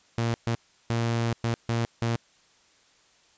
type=tone bursts at uneven times; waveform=sawtooth; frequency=116.2 Hz; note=A#2; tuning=5 cents flat; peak=-20 dBFS; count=6; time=0.18-0.34 / 0.47-0.55 / 0.9-1.33 / 1.44-1.54 / 1.69-1.85 / 2.02-2.16 s; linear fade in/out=0 ms; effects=white hiss -61 dBFS RMS until 3.37 s + resampled to 16000 Hz